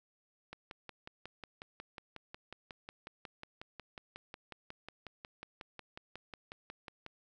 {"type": "click train", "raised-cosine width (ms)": 0.3, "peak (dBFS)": -29, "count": 37, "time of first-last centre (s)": [0.53, 7.064], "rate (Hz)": 5.51, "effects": []}